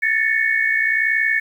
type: tone cluster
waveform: sine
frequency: 1748 / 1809 / 2217 Hz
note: A6 / A6 / C#7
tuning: -12 / +48 / 0 cents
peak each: -20 dBFS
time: 0.02-1.4 s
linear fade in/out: 10 ms
effects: 8-bit